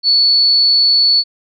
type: tone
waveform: sine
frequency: 4435 Hz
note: C#8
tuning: in tune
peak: -8 dBFS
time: 0.03-1.24 s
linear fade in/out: 50 ms
effects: none